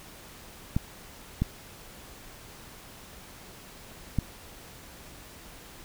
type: clicks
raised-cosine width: 5 ms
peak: -12 dBFS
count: 3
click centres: 0.765 / 1.42 / 4.187 s
effects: pink hiss -48 dBFS RMS until 5.84 s